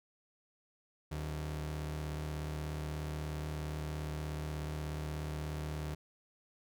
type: ring-modulated tone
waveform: 45% pulse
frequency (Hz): 113.2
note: A2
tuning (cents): +50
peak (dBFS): -34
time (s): 1.11-5.95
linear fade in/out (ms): 10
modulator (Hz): 38.4
effects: none